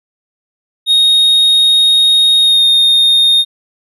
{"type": "tone with pitch glide", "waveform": "triangle", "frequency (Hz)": [3729, 3686], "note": ["A#7", "A#7"], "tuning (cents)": [0, -20], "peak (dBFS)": -5, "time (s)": [0.86, 3.45], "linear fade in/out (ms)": 50, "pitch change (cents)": -20, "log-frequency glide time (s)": [2.4, 2.64], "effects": []}